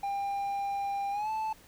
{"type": "tone with pitch glide", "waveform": "triangle", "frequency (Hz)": [798, 875.3], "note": ["G5", "A5"], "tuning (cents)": [31, -9], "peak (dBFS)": -28, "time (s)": [0.03, 1.53], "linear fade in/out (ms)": 5, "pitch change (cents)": 160, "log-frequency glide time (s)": [1.11, 1.3], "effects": ["pink hiss -57 dBFS RMS until 1.67 s"]}